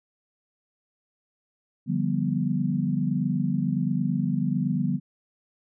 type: chord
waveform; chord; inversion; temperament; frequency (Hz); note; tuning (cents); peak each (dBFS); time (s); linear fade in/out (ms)
sine; G dominant seventh; second; equal with one note detuned; 146.83 / 174.61 / 196 / 244.7; D3 / F3 / G3 / B3; 0 / 0 / 0 / -16; -28; 1.86-5; 50
effects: none